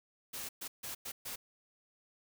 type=noise bursts at uneven times; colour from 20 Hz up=white; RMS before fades=-42 dBFS; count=5; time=0.33-0.49 / 0.61-0.68 / 0.83-0.95 / 1.05-1.12 / 1.25-1.36 s; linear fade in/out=10 ms; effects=none